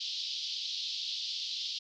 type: band-pass noise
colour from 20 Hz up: pink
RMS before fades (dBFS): -37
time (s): 0-1.79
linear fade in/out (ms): 10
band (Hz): 3200 to 5100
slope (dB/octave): 48
effects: none